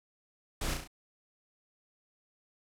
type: noise with echo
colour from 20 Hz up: pink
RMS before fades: -35 dBFS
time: 0.61-0.74 s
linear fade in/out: 5 ms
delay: 34 ms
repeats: 4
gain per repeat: -4 dB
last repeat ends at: 0.876 s
effects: low-pass 12000 Hz 12 dB/octave